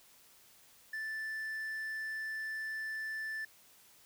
triangle tone, 1760 Hz, A6, in tune, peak -35 dBFS, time 0.93-3.45 s, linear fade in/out 5 ms, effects white hiss -62 dBFS RMS until 4.05 s

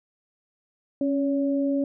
sine tone pair together, 276.5 / 565 Hz, C#4 / C#5, -4 / +33 cents, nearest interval octave, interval 1237 cents, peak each -22 / -28 dBFS, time 1.01-1.84 s, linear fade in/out 2 ms, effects none

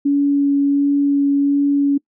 sine tone with vibrato, 282.5 Hz, C#4, 33 cents sharp, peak -12 dBFS, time 0.05-1.98 s, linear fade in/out 10 ms, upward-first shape sine, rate 1.4 Hz, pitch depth 8 cents each way, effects noise-tail reverb RT60 0.1 s tail -24 dB re dry

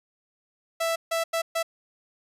sawtooth tone bursts at uneven times, 661 Hz, E5, 5 cents sharp, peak -20 dBFS, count 4, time 0.8-0.96 / 1.11-1.24 / 1.33-1.42 / 1.55-1.63 s, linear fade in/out 10 ms, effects resampled to 32000 Hz

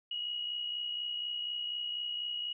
sine tone with amplitude modulation, 2900 Hz, F#7, 35 cents flat, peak -32 dBFS, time 0.11-2.53 s, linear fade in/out 5 ms, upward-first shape sine, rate 64.1 Hz, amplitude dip 45%, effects none

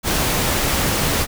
pink noise, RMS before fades -19 dBFS, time 0.03-1.27 s, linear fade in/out 50 ms, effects none

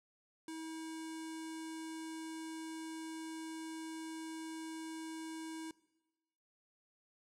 square tone with low-pass filter, 320.8 Hz, E4, 47 cents flat, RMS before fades -45 dBFS, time 0.48-5.71 s, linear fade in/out 2 ms, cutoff 9400 Hz, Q 2.1, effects noise-tail reverb RT60 1.0 s tail -20 dB re dry

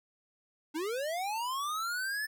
square linear sweep, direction up, 291.3 to 1763 Hz, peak -33 dBFS, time 0.74-2.27 s, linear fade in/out 20 ms, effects none

